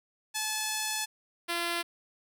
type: tone pair in turn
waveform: 5% pulse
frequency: 863 / 342.5 Hz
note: A5 / F4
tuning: -34 / -34 cents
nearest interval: octave + major third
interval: 1600 cents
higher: first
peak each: -18 dBFS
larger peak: neither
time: 0.34-1.06 / 1.48-1.83 s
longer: first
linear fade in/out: 20 ms
effects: none